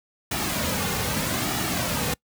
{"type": "noise with flanger", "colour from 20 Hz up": "pink", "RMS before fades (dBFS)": -26, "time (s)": [0.31, 2.14], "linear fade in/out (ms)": 5, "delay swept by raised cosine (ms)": [1.9, 3.1], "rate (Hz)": 0.8, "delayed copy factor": -0.55, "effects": ["noise-tail reverb RT60 0.1 s tail -25 dB re dry", "high-pass 60 Hz 12 dB/octave"]}